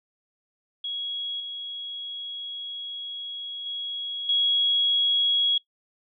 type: tone with level steps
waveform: sine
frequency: 3322 Hz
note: G#7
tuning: in tune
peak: -28 / -32 / -29 / -19 dBFS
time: 0.84-5.58 s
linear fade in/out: 5 ms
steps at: 1.4 / 3.66 / 4.29 s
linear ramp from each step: 2 ms
effects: noise-tail reverb RT60 0.1 s tail -20 dB re dry